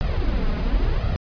brown noise with flanger, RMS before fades -21 dBFS, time 0.01-1.16 s, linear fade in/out 0 ms, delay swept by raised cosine 1.5 to 4.8 ms, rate 0.94 Hz, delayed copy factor +0.65, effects resampled to 11025 Hz

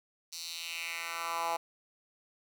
10% pulse tone with high-pass filter sweep, 167.4 Hz, E3, 27 cents sharp, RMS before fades -37 dBFS, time 0.32-1.57 s, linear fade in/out 10 ms, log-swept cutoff 5100 to 780 Hz, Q 2.5, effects none

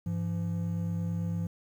triangle tone pair together, 101.08 / 170 Hz, G#2 / F3, -46 / -46 cents, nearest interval major sixth, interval 900 cents, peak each -31 / -29 dBFS, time 0.06-1.47 s, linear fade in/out 5 ms, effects 10-bit

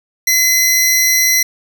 sawtooth tone pair together, 2039 / 5767 Hz, C7 / F#8, -45 / -45 cents, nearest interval octave + tritone, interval 1800 cents, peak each -10 dBFS, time 0.27-1.43 s, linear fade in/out 5 ms, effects none

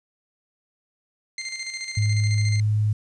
20% pulse tone with tremolo, 2093 Hz, C7, in tune, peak -23 dBFS, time 1.38-2.6 s, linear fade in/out 2 ms, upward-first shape square, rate 14 Hz, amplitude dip 50%
sine tone, 106.2 Hz, G#2, 39 cents sharp, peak -18 dBFS, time 1.97-2.93 s, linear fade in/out 5 ms
effects resampled to 22050 Hz + 9-bit

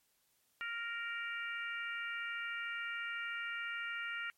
harmonic tone, 466.2 Hz, A#4, in tune, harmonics 3 / 4 / 5 / 6, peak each -41 / -43 / -45 / -47 dBFS, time 0.61-4.3 s, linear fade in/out 0 ms, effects white hiss -75 dBFS RMS until 4.37 s + MP3 64 kbps

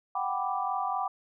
sine chord, G major seventh, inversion third, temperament equal, 740 / 784 / 987.8 / 1174.7 Hz, F#5 / G5 / B5 / D6, 0 / 0 / 0 / 0 cents, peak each -34 / -32 / -35 / -33 dBFS, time 0.15-1.08 s, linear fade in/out 5 ms, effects none

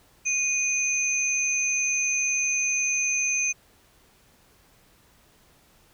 sine tone pair together, 2472 / 6229 Hz, D#7 / G8, -12 / -12 cents, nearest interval octave + major third, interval 1600 cents, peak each -25 dBFS, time 0.25-3.53 s, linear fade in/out 20 ms, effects pink hiss -59 dBFS RMS until 5.93 s

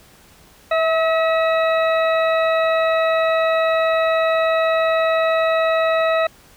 harmonic tone with a mistuned harmonic, 643 Hz, E5, 43 cents flat, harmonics 1 / 2 / 3 / 4 / 6, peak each -16 / -22 / -26 / -28 / -32 dBFS, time 0.71-6.27 s, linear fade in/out 5 ms, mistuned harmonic 1, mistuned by +19 cents, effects pink hiss -49 dBFS RMS until 6.56 s

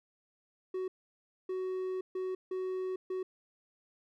triangle tone bursts at uneven times, 372.8 Hz, F#4, 13 cents sharp, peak -31 dBFS, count 5, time 0.74-0.88 / 1.49-2.01 / 2.15-2.35 / 2.51-2.96 / 3.1-3.23 s, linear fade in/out 5 ms, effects none

